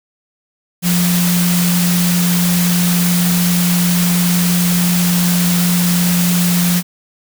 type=tone in noise; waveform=sine; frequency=176.1 Hz; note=F3; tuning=15 cents sharp; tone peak=-12 dBFS; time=0.82-6.83 s; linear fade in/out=50 ms; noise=white; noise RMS=-19 dBFS; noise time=0.82-6.83 s; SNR=+4 dB; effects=none